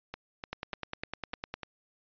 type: two click trains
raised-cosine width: 0.3 ms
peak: -22 / -19 dBFS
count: 6 / 11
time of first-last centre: 0.14-1.633 / 0.53-1.54 s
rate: 3.35 / 9.9 Hz
effects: resampled to 11025 Hz